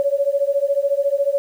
sine beating tone pair, 554.4 / 568.4 Hz, C#5 / C#5, 0 / +43 cents, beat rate 14 Hz, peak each -19 dBFS, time 0-1.38 s, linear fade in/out 0 ms, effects 8-bit

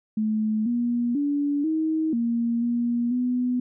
sine tone with pitch steps, 216.3 / 239.4 / 287.4 / 316.4 / 233.9 / 238.1 / 248.3 Hz, A3 / A#3 / D4 / D#4 / A#3 / A#3 / B3, -29 / +46 / -37 / +29 / +6 / +37 / +9 cents, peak -21 dBFS, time 0.17-3.6 s, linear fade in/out 5 ms, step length 490 ms, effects none

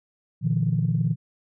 sine tone cluster, 119.3 / 150.8 / 169.2 Hz, A#2 / D3 / E3, +41 / +46 / +45 cents, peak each -24 dBFS, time 0.41-1.16 s, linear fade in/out 50 ms, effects tanh soft clip ceiling -11 dBFS

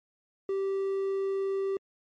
triangle tone, 389.6 Hz, G4, 11 cents flat, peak -25 dBFS, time 0.49-1.77 s, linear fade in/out 2 ms, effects MP3 48 kbps

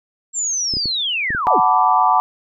sine linear sweep, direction down, 7500 to 82.4 Hz, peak -18 dBFS, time 0.33-1.61 s, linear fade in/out 50 ms
clicks, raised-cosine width 3 ms, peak -16 dBFS, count 5, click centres 0.738 / 0.769 / 0.857 / 1.305 / 1.349 s
sine chord, B minor seventh, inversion second, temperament equal with one note detuned, 740 / 880 / 987.8 / 1169.2 Hz, F#5 / A5 / B5 / D6, 0 / 0 / 0 / -8 cents, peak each -17 dBFS, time 1.47-2.2 s, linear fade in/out 0 ms
effects none

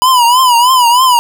square tone with vibrato, 987.8 Hz, B5, in tune, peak -6 dBFS, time 0.02-1.19 s, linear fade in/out 0 ms, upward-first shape triangle, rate 3.2 Hz, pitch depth 120 cents each way, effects none

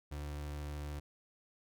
35% pulse tone, 73.42 Hz, D2, in tune, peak -38 dBFS, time 0.11-1 s, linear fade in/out 10 ms, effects none

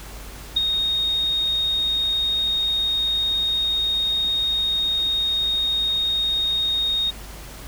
sine tone with ADSR envelope, 3719 Hz, A#7, 5 cents flat, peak -14 dBFS, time 0.56-7.11 s, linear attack 9 ms, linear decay 21 ms, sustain -5 dB, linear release 15 ms, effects added 50 Hz sine -38 dBFS peak until 7.67 s + pink hiss -40 dBFS RMS until 7.67 s

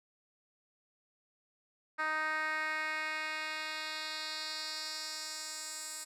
10% pulse tone with band-pass filter sweep, 311.1 Hz, D#4, in tune, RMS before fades -38 dBFS, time 1.98-6.05 s, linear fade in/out 20 ms, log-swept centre 1500 to 8300 Hz, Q 2, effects none

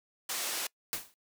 white band-pass noise, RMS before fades -35 dBFS, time 0.29-0.67 s, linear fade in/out 5 ms, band 380 to 11000 Hz, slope 12 dB/octave
white noise with exponential decay, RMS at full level -31 dBFS, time 0.93-1.14 s, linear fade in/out 0 ms, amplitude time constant 45 ms
effects noise-tail reverb RT60 0.1 s tail -24 dB re dry

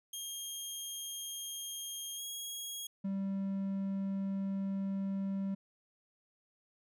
15% pulse tone with pitch glide, 3226 to 3294 Hz, G7 to G#7, +49 to -15 cents, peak -33 dBFS, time 0.13-2.87 s, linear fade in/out 5 ms, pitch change +36 cents, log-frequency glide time 2.16-2.21 s
triangle tone, 195 Hz, G3, 9 cents flat, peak -31 dBFS, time 3.04-5.55 s, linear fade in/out 10 ms
effects none

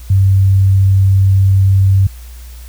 sine tone, 96.7 Hz, G2, 23 cents flat, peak -6 dBFS, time 0.1-2.07 s, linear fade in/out 5 ms, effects added 60 Hz sine -29 dBFS peak until 2.68 s + white hiss -42 dBFS RMS until 2.68 s

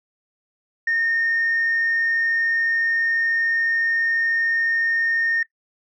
sine tone, 1833 Hz, A#6, 30 cents flat, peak -17 dBFS, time 0.87-5.43 s, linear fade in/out 5 ms, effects noise-tail reverb RT60 0.1 s tail -18 dB re dry + tanh soft clip ceiling -14 dBFS

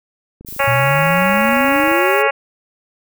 click train, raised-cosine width 3 ms, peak -24 dBFS, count 40, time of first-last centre 0.41-1.916 s, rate 25.9 Hz
violet noise, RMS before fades -31 dBFS, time 0.46-2.23 s, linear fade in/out 20 ms
harmonic tone, 277.2 Hz, C#4, in tune, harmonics 2 / 3 / 4 / 5 / 6 / 7 / 8 / 9 / 10, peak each -18 / -20 / -21 / -22 / -23 / -23 / -24 / -25 / -25 dBFS, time 0.59-2.31 s, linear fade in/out 10 ms
sine exponential sweep, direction up, 116.54 to 442.5 Hz, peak -17 dBFS, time 0.67-2.28 s, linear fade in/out 10 ms
effects none

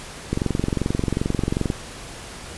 click train, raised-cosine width 3 ms, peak -8 dBFS, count 32, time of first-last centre 0.33-1.702 s, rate 22.6 Hz, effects pink hiss -37 dBFS RMS until 2.57 s + resampled to 24000 Hz

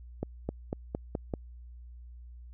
accelerating click train, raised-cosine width 2 ms, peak -18 dBFS, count 6, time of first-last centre 0.23-1.338 s, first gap 260 ms, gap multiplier 0.92, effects added 60 Hz sine -45 dBFS peak until 2.53 s

